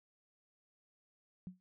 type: tone with exponential decay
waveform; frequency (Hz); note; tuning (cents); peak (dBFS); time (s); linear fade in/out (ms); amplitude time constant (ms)
sine; 183.2; F#3; -17; -39; 1.47-1.6; 0; 28
effects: none